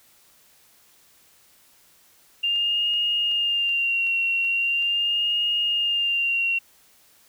sine tone with vibrato, 2794 Hz, F7, in tune, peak -20 dBFS, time 2.43-6.59 s, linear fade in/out 10 ms, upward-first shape sine, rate 0.41 Hz, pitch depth 36 cents each way
click train, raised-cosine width 0.2 ms, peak -29 dBFS, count 7, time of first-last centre 2.56-4.824 s, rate 2.65 Hz
effects white hiss -57 dBFS RMS until 7.28 s

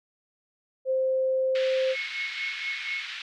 sine tone, 523.3 Hz, C5, in tune, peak -22 dBFS, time 0.85-1.96 s, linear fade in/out 50 ms
pink band-pass noise, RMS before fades -37 dBFS, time 1.55-3.22 s, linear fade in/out 2 ms, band 1800 to 3900 Hz, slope 24 dB/octave
sine tone with tremolo, 2186 Hz, C#7, 25 cents flat, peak -28 dBFS, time 1.92-3.06 s, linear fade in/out 50 ms, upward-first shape sine, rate 4.2 Hz, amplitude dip 75%
effects none

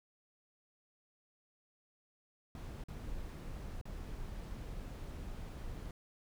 brown noise with dropouts, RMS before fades -44 dBFS, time 2.55-5.91 s, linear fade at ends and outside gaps 1 ms, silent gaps 2.838-2.884 / 3.813-3.854 s, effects none

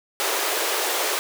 pink high-pass noise, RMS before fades -24 dBFS, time 0.2-1.19 s, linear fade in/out 0 ms, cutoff 360 Hz, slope 48 dB/octave, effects none

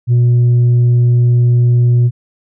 sine tone, 121.1 Hz, B2, 34 cents flat, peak -4 dBFS, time 0.07-2.11 s, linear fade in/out 50 ms, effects tanh soft clip ceiling -6 dBFS

